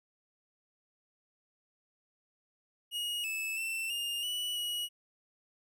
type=tone with pitch steps; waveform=45% pulse; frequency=2880 / 2618 / 2678 / 2828 / 2950 / 2910 Hz; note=F#7 / E7 / E7 / F7 / F#7 / F#7; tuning=-47 / -13 / +27 / +21 / -6 / -29 cents; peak=-33 dBFS; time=2.91-4.89 s; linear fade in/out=50 ms; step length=330 ms; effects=none